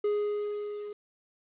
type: tone with level ramp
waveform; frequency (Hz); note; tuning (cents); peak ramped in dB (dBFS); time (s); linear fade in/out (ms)
triangle; 415.3; G#4; 0; -22 to -35; 0.04-0.93; 5
effects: resampled to 8000 Hz + 10-bit